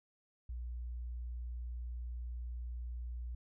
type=tone; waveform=sine; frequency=60 Hz; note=B1; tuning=49 cents flat; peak=-39 dBFS; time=0.49-3.35 s; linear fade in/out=5 ms; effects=none